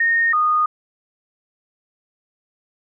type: tone pair in turn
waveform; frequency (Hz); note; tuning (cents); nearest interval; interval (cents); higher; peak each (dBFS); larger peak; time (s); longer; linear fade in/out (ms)
sine; 1845 / 1231.4; A#6 / D#6; -18 / -18; perfect fifth; 700; first; -14; neither; 0-0.33 / 0.33-0.66; neither; 5
effects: none